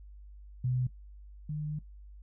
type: tone pair in turn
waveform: sine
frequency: 126.3 / 150.94 Hz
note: B2 / D3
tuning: +39 / +48 cents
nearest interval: minor third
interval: 309 cents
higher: second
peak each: -27 / -32 dBFS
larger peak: first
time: 0.64-0.87 / 1.49-1.79 s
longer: second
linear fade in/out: 5 ms
effects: noise-tail reverb RT60 0.1 s tail -17 dB re dry + added 50 Hz sine -47 dBFS peak until 2.22 s